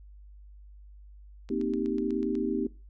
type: click train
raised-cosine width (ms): 0.2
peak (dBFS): -32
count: 8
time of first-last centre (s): 1.49-2.353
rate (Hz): 8.11
type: chord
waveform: sine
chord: C minor seventh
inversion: third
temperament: equal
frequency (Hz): 233.1 / 261.6 / 311.1 / 392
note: Bb3 / C4 / Eb4 / G4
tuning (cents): 0 / 0 / 0 / 0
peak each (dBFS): -32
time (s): 1.5-2.67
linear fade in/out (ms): 5
effects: noise-tail reverb RT60 0.3 s tail -21 dB re dry + added 50 Hz sine -47 dBFS peak until 2.89 s